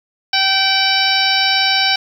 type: harmonic tone with a mistuned harmonic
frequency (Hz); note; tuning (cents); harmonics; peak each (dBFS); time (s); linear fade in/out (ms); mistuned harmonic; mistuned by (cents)
773; G5; -24; 1 / 2 / 3 / 4 / 5 / 6 / 7; -20 / -20 / -20 / -20 / -20 / -20 / -20; 0.33-1.96; 5; 4; -47
effects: 7-bit